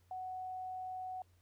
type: tone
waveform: sine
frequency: 743 Hz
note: F#5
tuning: 7 cents sharp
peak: -40 dBFS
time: 0.11-1.22 s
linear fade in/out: 2 ms
effects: added 89 Hz sine -66 dBFS peak until 1.41 s + pink hiss -75 dBFS RMS until 1.41 s